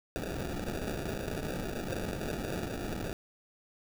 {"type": "noise with sample-and-hold", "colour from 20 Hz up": "violet", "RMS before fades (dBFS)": -36, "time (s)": [0.16, 3.13], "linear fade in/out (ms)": 0, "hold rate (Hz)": 1050, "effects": []}